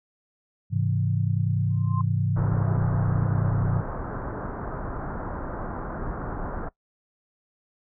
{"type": "chord", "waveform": "sine", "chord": "Ab augmented", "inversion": "none", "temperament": "equal with one note detuned", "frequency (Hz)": [103.83, 133.56, 164.81], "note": ["Ab2", "C3", "E3"], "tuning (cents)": [0, 36, 0], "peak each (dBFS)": [-24, -26, -28], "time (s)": [0.7, 3.84], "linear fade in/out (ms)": 50}
{"type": "tone with exponential growth", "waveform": "sine", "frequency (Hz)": 1047, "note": "C6", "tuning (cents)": 1, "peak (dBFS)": -27, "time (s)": [1.7, 2.01], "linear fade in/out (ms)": 2, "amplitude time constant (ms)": 67}
{"type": "low-pass noise", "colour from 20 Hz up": "pink", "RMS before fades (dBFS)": -32, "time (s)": [2.36, 6.69], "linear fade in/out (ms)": 10, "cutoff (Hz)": 1500, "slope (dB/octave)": 48}
{"effects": ["noise-tail reverb RT60 0.1 s tail -20 dB re dry"]}